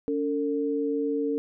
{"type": "tone pair together", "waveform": "sine", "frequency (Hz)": [284.3, 451.3], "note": ["C#4", "A4"], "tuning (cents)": [44, 44], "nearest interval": "minor sixth", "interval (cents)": 800, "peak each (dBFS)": -27, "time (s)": [0.08, 1.38], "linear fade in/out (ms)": 0, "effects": []}